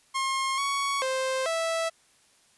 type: tone with pitch steps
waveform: sawtooth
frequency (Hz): 1071 / 1116 / 524 / 657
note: C6 / C#6 / C5 / E5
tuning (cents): +40 / +11 / +2 / -6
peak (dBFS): -22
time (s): 0.14-1.9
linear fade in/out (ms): 20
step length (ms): 440
effects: white hiss -62 dBFS RMS until 2.57 s + resampled to 24000 Hz